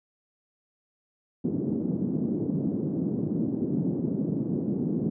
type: band-pass noise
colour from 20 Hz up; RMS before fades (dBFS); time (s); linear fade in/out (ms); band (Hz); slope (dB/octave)
white; -28; 1.44-5.1; 10; 150 to 300; 24
effects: none